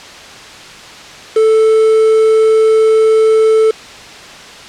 triangle tone with quantisation, 440 Hz, A4, in tune, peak -4 dBFS, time 1.36-3.71 s, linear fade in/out 5 ms, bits 4, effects white hiss -32 dBFS RMS until 4.68 s + low-pass 5000 Hz 12 dB/octave

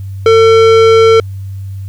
sine tone with tanh clipping, 450 Hz, A4, 39 cents sharp, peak -5 dBFS, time 0.26-1.2 s, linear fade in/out 2 ms, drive 17 dB, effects added 97 Hz sine -20 dBFS peak until 1.88 s + white hiss -50 dBFS RMS until 1.88 s

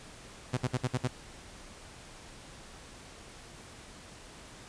sawtooth tone bursts, 126 Hz, B2, 35 cents sharp, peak -23 dBFS, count 6, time 0.53-1.079 s, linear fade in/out 10 ms, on 44 ms, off 57 ms, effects pink hiss -50 dBFS RMS until 4.68 s + resampled to 22050 Hz

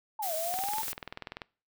sine exponential two-way sweep, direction down then up, 901 to 622.3 to 901 Hz, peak -32 dBFS, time 0.19-0.82 s, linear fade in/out 5 ms, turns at 0.34 s
blue noise, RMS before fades -36 dBFS, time 0.22-0.93 s, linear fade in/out 10 ms
click train, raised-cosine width 0.3 ms, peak -22 dBFS, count 19, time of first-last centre 0.54-1.418 s, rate 20.5 Hz
effects noise-tail reverb RT60 0.4 s tail -24 dB re dry

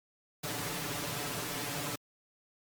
pink noise with comb filter, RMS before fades -36 dBFS, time 0.43-1.96 s, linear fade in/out 10 ms, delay 6.9 ms, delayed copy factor +0.9, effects high-pass 100 Hz 12 dB/octave + Opus 48 kbps

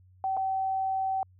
sine tone with dropouts, 767 Hz, G5, 38 cents flat, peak -26 dBFS, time 0.24-1.23 s, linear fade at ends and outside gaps 1 ms, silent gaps 0.368-0.372 s, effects added 92 Hz sine -55 dBFS peak until 1.39 s

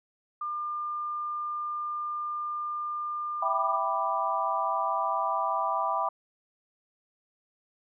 sine tone, 1200 Hz, D6, 37 cents sharp, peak -30 dBFS, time 0.41-3.77 s, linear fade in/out 5 ms
sine chord, E minor seventh, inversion none, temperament equal with one note detuned, 659.3 / 784 / 987.8 / 1178.7 Hz, E5 / G5 / B5 / D6, 0 / 0 / 0 / +6 cents, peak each -33 / -32 / -30 / -30 dBFS, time 3.42-6.09 s, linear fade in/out 5 ms
effects none

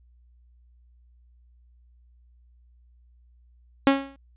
sawtooth tone with exponential decay, 274.1 Hz, C#4, 19 cents flat, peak -9 dBFS, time 3.87-4.16 s, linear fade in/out 0 ms, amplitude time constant 63 ms, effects added 60 Hz sine -54 dBFS peak until 4.36 s + resampled to 8000 Hz

